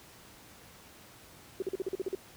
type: tone bursts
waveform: sine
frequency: 380 Hz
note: F#4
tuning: 46 cents sharp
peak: -29 dBFS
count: 9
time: 1.6-2.15 s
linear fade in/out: 2 ms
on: 22 ms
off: 44 ms
effects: pink hiss -54 dBFS RMS until 2.36 s + high-pass 60 Hz 12 dB/octave

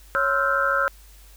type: tone cluster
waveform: sine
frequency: 554 / 1045 / 1319 / 1412 / 1557 Hz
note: C#5 / C6 / E6 / F6 / G6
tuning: -1 / -2 / +1 / +19 / -12 cents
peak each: -26 / -31 / -23 / -24 / -26 dBFS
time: 0.15-0.88 s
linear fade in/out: 0 ms
effects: added 50 Hz sine -46 dBFS peak until 1.36 s + white hiss -53 dBFS RMS until 1.36 s

